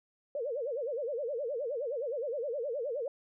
sine tone with vibrato, 520 Hz, C5, 11 cents flat, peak -32 dBFS, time 0.35-3.08 s, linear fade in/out 2 ms, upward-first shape sine, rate 9.6 Hz, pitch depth 250 cents each way, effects none

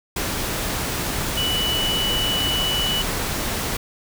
sine tone in noise, 2960 Hz, F#7, in tune, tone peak -21 dBFS, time 1.37-3.02 s, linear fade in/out 5 ms, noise pink, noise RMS -25 dBFS, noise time 0.16-3.77 s, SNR +1 dB, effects none

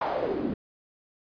pink noise with band-pass filter sweep, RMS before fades -29 dBFS, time 0.01-0.54 s, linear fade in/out 5 ms, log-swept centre 910 to 230 Hz, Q 3.7, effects resampled to 11025 Hz

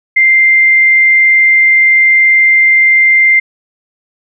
sine tone, 2093 Hz, C7, in tune, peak -4 dBFS, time 0.16-3.4 s, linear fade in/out 10 ms, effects none

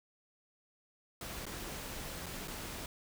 pink noise with dropouts, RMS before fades -43 dBFS, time 1.21-2.86 s, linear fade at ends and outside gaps 2 ms, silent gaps 1.455-1.465 / 2.26-2.264 / 2.476-2.48 s, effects none

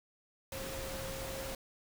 sine tone in noise, 535 Hz, C5, 38 cents sharp, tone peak -43 dBFS, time 0.52-1.55 s, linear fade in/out 2 ms, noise pink, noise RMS -42 dBFS, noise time 0.52-1.55 s, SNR -4 dB, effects none

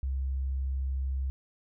sine tone, 66.6 Hz, C2, 31 cents sharp, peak -28 dBFS, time 0.03-1.3 s, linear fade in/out 0 ms, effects none

